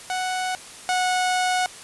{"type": "tone pair in turn", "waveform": "sawtooth", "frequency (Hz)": [740, 734], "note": ["F#5", "F#5"], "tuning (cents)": [0, -14], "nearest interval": "unison", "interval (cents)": 14, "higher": "first", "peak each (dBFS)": [-20, -16], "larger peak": "second", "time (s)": [[0.1, 0.55], [0.89, 1.66]], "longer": "second", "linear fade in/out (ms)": 0, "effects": ["white hiss -41 dBFS RMS until 1.83 s", "resampled to 24000 Hz"]}